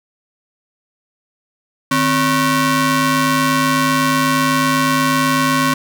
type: ring-modulated tone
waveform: sawtooth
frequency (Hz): 415.3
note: G#4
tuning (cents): 0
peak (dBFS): -6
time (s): 1.91-5.74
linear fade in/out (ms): 5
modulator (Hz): 677
effects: none